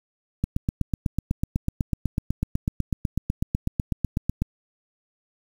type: click train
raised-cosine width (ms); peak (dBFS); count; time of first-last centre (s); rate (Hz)
5; -10; 33; 0.44-4.42; 8.04
effects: 7-bit